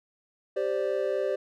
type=chord; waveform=triangle; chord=G suspended fourth; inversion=none; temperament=equal; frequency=392 / 523.3 / 587.3 Hz; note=G4 / C5 / D5; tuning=0 / 0 / 0 cents; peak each=-28 dBFS; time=0.56-1.36 s; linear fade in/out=10 ms; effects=none